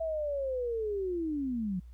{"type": "linear sweep", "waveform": "sine", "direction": "down", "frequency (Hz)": [659.3, 174], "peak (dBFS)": -30, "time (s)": [0, 1.8], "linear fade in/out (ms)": 10, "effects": ["added 60 Hz sine -46 dBFS peak until 1.93 s", "pink hiss -74 dBFS RMS until 1.93 s"]}